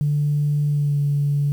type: tone with pitch glide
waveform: sine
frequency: 146.83 to 143.73 Hz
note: D3 to D3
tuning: 0 to -37 cents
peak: -16 dBFS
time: 0.01-1.52 s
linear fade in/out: 0 ms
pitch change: -37 cents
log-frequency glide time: 0.67-0.99 s
effects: tanh soft clip ceiling -12 dBFS + 8-bit